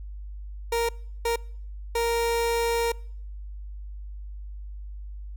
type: tone bursts at uneven times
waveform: 30% pulse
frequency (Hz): 466.2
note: A#4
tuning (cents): 0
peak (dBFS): -20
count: 3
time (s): 0.72-0.89 / 1.25-1.36 / 1.95-2.92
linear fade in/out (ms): 5
effects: noise-tail reverb RT60 0.7 s tail -26 dB re dry + added 50 Hz sine -35 dBFS peak until 5.36 s